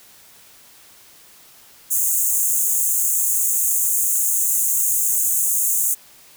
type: high-pass noise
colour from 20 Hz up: pink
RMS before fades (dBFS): -19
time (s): 1.9-5.95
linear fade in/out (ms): 20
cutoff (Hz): 6500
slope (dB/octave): 96
effects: white hiss -48 dBFS RMS until 6.36 s